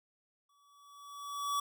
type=tone with exponential growth; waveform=square; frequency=1142 Hz; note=D6; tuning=49 cents flat; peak=-30 dBFS; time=0.49-1.6 s; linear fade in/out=5 ms; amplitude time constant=240 ms; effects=none